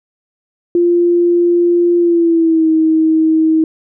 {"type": "tone with pitch glide", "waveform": "sine", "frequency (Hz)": [347.1, 318.3], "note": ["F4", "D#4"], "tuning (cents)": [-11, 39], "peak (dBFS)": -8, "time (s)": [0.75, 3.64], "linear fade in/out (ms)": 2, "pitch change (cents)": -150, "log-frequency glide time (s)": [1.98, 2.69], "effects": []}